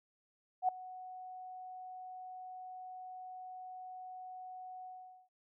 sine tone with ADSR envelope, 740 Hz, F#5, in tune, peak -25 dBFS, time 0.62-5.29 s, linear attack 66 ms, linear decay 4 ms, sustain -20 dB, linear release 440 ms, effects none

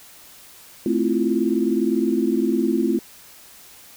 sine chord, F major seventh, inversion first, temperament equal, 220 / 261.6 / 329.6 / 349.2 Hz, A3 / C4 / E4 / F4, 0 / 0 / 0 / 0 cents, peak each -23 dBFS, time 0.86-2.99 s, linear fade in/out 2 ms, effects white hiss -46 dBFS RMS until 3.96 s

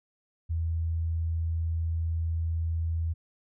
sine tone, 82.2 Hz, E2, 4 cents flat, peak -26 dBFS, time 0.49-3.14 s, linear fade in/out 20 ms, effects none

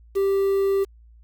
triangle tone with quantisation, 392 Hz, G4, in tune, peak -16 dBFS, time 0.15-0.85 s, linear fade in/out 20 ms, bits 7, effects added 57 Hz sine -47 dBFS peak until 1.23 s

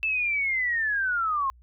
sine linear sweep, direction down, 2652 to 1047 Hz, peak -23 dBFS, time 0.03-1.5 s, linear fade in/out 0 ms, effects added 60 Hz sine -51 dBFS peak until 1.62 s

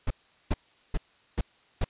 brown noise bursts, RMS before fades -25 dBFS, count 5, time 0.07-1.845 s, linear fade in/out 5 ms, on 35 ms, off 400 ms, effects white hiss -62 dBFS RMS until 1.89 s + resampled to 8000 Hz

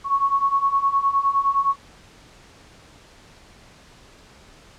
sine beating tone pair, 1100 / 1109.7 Hz, C#6 / C#6, -14 / +2 cents, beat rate 9.7 Hz, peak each -22 / -19 dBFS, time 0.04-1.76 s, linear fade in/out 50 ms, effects pink hiss -49 dBFS RMS until 4.78 s + low-pass 7000 Hz 12 dB/octave

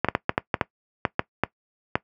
clicks, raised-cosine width 0.5 ms, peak -4 dBFS, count 11, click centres 0.046 / 0.086 / 0.151 / 0.294 / 0.379 / 0.542 / 0.612 / 1.052 / 1.194 / 1.436 / 1.955 s, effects noise-tail reverb RT60 0.1 s tail -20 dB re dry + high-pass 80 Hz 12 dB/octave

